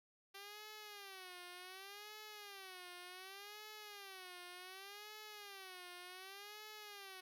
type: tone with vibrato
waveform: 5% pulse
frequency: 390 Hz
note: G4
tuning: 9 cents flat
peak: -40 dBFS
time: 0.34-7.21 s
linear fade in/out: 10 ms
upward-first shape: sine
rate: 0.67 Hz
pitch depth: 160 cents each way
effects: none